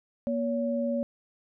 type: tone pair together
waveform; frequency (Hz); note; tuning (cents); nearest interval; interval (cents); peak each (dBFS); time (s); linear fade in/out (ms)
sine; 237.6 / 565; A#3 / C#5; +33 / +33; octave + minor third; 1500; -28 / -29; 0.27-1.03; 0
effects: none